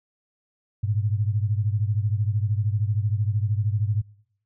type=beating tone pair; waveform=sine; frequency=101.9 / 114.9 Hz; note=G#2 / A#2; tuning=-32 / -25 cents; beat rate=13 Hz; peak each=-22 / -26 dBFS; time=0.83-4.02 s; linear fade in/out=10 ms; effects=noise-tail reverb RT60 0.7 s tail -25 dB re dry